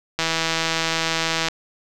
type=click train; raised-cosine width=0.2 ms; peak=-4 dBFS; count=212; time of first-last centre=0.19-1.484 s; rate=163 Hz; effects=none